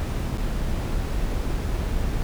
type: noise with dropouts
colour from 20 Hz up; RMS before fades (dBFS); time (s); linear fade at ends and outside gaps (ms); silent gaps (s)
brown; -25; 0-2.23; 0; 0.373-0.382
effects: none